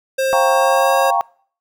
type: tone with pitch glide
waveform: square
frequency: 531 to 541.2 Hz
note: C5 to C#5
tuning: +25 to -42 cents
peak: -16 dBFS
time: 0.18-1.11 s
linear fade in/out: 10 ms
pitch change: +33 cents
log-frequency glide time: 0.43-0.94 s
type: chord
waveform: sine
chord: G half-diminished seventh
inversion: third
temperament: equal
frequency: 698.5 / 784 / 932.3 / 1108.7 Hz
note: F5 / G5 / Bb5 / Db6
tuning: 0 / 0 / 0 / 0 cents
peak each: -19 / -18 / -20 / -20 dBFS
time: 0.33-1.21 s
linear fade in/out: 0 ms
effects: noise-tail reverb RT60 0.5 s tail -24 dB re dry